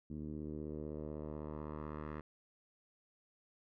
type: tone with low-pass filter sweep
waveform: 10% pulse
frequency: 75.9 Hz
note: D#2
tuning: 42 cents flat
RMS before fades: -44 dBFS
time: 0.1-2.21 s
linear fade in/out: 5 ms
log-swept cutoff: 250 to 1600 Hz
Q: 1.7
effects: none